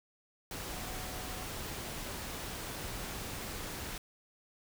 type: tone in noise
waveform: sine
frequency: 740 Hz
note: F#5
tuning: in tune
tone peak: -50 dBFS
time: 0.72-1.45 s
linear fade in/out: 2 ms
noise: pink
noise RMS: -41 dBFS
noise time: 0.51-3.98 s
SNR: -12 dB
effects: none